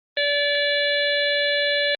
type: harmonic tone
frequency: 577 Hz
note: D5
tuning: 31 cents flat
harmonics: 1 / 3 / 4 / 5 / 6 / 7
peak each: -23 / -24 / -29 / -31 / -27 / -28 dBFS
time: 0.17-1.95 s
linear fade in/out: 2 ms
effects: Opus 24 kbps